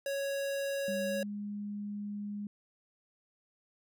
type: tone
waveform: square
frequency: 554.4 Hz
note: C#5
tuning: in tune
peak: -33 dBFS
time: 0.06-1.23 s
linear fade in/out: 2 ms
type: tone with pitch glide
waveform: sine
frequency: 199.9 to 205.6 Hz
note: G3 to G#3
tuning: +34 to -17 cents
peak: -36 dBFS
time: 0.88-2.47 s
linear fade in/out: 2 ms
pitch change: +49 cents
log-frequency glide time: 1.07-1.18 s
effects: none